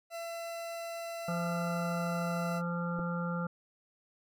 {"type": "tone", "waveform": "40% pulse", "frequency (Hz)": 673, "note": "E5", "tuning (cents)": 36, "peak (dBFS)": -37, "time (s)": [0.1, 2.62], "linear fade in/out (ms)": 50}
{"type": "harmonic tone", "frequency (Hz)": 172.4, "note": "F3", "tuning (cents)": -22, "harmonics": [1, 3, 5, 7, 8], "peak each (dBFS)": [-33, -40, -46, -44, -40], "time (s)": [1.28, 3.47], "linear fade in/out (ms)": 5}
{"type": "clicks", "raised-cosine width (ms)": 2, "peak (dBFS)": -30, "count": 2, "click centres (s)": [2.99, 2.996]}
{"effects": []}